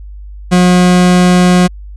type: tone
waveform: 40% pulse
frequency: 180 Hz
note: F#3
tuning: 47 cents flat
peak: -4 dBFS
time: 0.51-1.68 s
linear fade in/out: 20 ms
effects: added 50 Hz sine -26 dBFS peak until 1.96 s + resampled to 24000 Hz